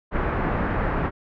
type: low-pass noise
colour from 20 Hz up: pink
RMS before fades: -24 dBFS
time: 0.11-1.11 s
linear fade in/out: 50 ms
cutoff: 1800 Hz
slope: 24 dB/octave
effects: none